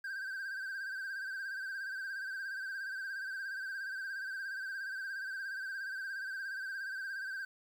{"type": "tone with vibrato", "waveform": "triangle", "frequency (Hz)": 1568, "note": "G6", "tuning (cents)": 0, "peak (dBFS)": -36, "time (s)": [0.04, 7.45], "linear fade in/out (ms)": 5, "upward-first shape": "sine", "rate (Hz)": 17, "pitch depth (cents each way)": 61, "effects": ["11-bit"]}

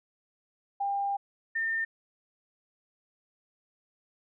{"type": "tone pair in turn", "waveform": "sine", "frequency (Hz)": [799, 1809.3], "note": ["G5", "A6"], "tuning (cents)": [33, 48], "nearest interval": "octave + major second", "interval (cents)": 1415, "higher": "second", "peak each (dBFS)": [-27, -27], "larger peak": "neither", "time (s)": [[0.8, 1.17], [1.55, 1.85]], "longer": "first", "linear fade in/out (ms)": 10, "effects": []}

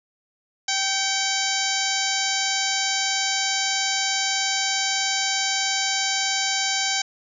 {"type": "harmonic tone with a mistuned harmonic", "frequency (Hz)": 780, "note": "G5", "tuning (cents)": -9, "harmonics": [1, 2, 3, 4, 5, 6, 7, 8, 9], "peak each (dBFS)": [-30, -30, -30, -30, -30, -30, -30, -30, -30], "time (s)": [0.68, 7.02], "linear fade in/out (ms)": 5, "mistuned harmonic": 3, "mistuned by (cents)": -59, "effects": []}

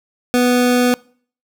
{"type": "tone", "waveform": "25% pulse", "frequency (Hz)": 246.9, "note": "B3", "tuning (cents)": 0, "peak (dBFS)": -8, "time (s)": [0.34, 0.94], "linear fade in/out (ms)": 0, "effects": ["noise-tail reverb RT60 0.5 s tail -25 dB re dry"]}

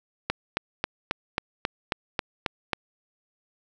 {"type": "click train", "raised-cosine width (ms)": 0.3, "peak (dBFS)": -8, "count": 10, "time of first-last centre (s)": [0.3, 2.732], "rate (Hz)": 3.7, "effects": []}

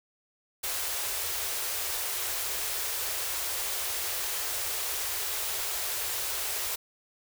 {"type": "band-stop noise", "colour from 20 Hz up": "white", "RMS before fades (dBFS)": -32, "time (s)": [0.63, 6.76], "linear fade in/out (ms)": 10, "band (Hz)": [100, 350], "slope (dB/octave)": 96, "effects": []}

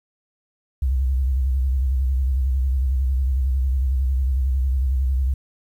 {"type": "tone with vibrato", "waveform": "sine", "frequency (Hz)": 65.41, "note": "C2", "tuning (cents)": 0, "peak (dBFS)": -17, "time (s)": [0.82, 5.34], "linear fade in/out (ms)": 5, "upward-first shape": "square", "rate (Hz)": 11, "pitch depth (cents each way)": 74, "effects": ["9-bit"]}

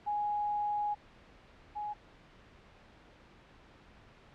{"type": "tone pair in turn", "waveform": "sine", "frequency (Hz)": [830.6, 835.4], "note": ["G#5", "G#5"], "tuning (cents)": [0, 10], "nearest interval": "unison", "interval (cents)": 10, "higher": "second", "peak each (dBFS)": [-30, -35], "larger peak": "first", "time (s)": [[0.06, 0.95], [1.75, 1.94]], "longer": "first", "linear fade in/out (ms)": 20, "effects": ["pink hiss -58 dBFS RMS until 4.34 s", "low-pass 3000 Hz 12 dB/octave"]}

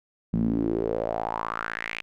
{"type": "tone with band-pass filter sweep", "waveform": "sawtooth", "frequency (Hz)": 55.9, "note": "A1", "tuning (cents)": 28, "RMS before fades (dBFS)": -28, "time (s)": [0.33, 2.02], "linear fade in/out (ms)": 0, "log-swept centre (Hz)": [190, 2600], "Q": 4.9, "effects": []}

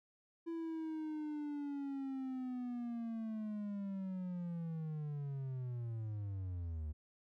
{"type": "linear sweep", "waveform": "triangle", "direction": "down", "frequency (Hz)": [334.7, 73.9], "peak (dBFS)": -37, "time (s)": [0.46, 6.93], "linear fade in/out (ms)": 20, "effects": []}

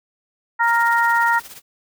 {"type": "harmonic tone", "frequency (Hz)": 466.2, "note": "A#4", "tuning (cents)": 0, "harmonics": [2, 3, 4], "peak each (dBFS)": [-17, -19, -20], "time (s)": [0.59, 1.4], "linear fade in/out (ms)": 20}
{"type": "noise with tremolo", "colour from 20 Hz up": "white", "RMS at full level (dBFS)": -36, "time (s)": [0.62, 1.62], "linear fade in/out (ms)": 50, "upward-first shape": "triangle", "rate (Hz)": 17, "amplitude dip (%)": 75}
{"effects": []}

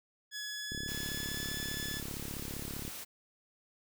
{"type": "tone with pitch glide", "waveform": "15% pulse", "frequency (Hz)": [1692, 1726.6], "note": ["G#6", "A6"], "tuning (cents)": [32, -33], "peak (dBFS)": -32, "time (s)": [0.31, 2.02], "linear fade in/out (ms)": 50, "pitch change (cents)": 35, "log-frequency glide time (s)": [0.49, 1.48]}
{"type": "click train", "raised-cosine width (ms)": 3, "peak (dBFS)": -29, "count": 77, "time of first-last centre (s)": [0.72, 2.879], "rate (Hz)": 35.2}
{"type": "noise", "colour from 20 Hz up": "white", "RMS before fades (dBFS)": -44, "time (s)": [0.87, 3.05], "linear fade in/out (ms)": 20}
{"effects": []}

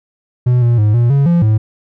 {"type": "tone with pitch steps", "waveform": "triangle", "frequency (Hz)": [123.8, 119.1, 105.6, 119.3, 139.7, 171.5, 108.4], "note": ["B2", "A#2", "G#2", "A#2", "C#3", "F3", "A2"], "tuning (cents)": [5, 38, 29, 41, 14, -31, -25], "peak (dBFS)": -6, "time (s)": [0.46, 1.58], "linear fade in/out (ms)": 10, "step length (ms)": 160, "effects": []}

